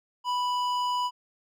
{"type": "tone with hard clipping", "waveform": "sine", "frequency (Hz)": 987.8, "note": "B5", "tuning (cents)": 0, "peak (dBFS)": -27, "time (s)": [0.24, 1.11], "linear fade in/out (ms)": 50, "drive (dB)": 11, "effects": []}